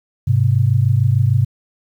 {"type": "tone pair together", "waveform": "sine", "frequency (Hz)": [102.9, 129.56], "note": ["G#2", "C3"], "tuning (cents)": [-16, -17], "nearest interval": "major third", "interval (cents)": 399, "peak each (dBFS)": -14, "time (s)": [0.27, 1.45], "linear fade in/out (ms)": 10, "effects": ["8-bit"]}